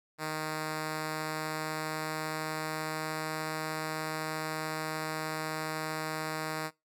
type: tone with pitch glide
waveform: 5% pulse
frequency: 155.8 to 156.79 Hz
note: D#3 to D#3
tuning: +3 to +14 cents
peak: -22 dBFS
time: 0.18-6.71 s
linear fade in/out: 50 ms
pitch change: +11 cents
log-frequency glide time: 0.75-3.47 s
effects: noise-tail reverb RT60 0.2 s tail -21 dB re dry